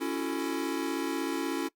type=chord; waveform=square; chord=F# minor seventh; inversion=second; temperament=equal with one note detuned; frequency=277.2 / 333.8 / 370 / 440 Hz; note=C#4 / E4 / F#4 / A4; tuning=0 / +22 / 0 / 0 cents; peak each=-34 / -34 / -39 / -39 dBFS; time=0-1.69 s; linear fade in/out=20 ms; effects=noise-tail reverb RT60 0.1 s tail -21 dB re dry + Opus 48 kbps